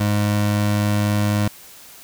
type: tone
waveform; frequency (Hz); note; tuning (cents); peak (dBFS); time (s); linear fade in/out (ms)
25% pulse; 103.83; G#2; 0; -13; 0-1.48; 5
effects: white hiss -43 dBFS RMS until 2.03 s